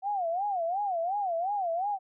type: tone with vibrato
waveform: sine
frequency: 740 Hz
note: F#5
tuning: in tune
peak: -27 dBFS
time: 0.02-1.99 s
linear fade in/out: 50 ms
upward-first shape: sine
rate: 2.8 Hz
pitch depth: 200 cents each way
effects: none